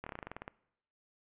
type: slowing click train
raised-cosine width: 0.5 ms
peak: -26 dBFS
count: 12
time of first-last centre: 0.04-0.479 s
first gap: 25 ms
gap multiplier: 1.09
effects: noise-tail reverb RT60 0.8 s tail -22 dB re dry + resampled to 8000 Hz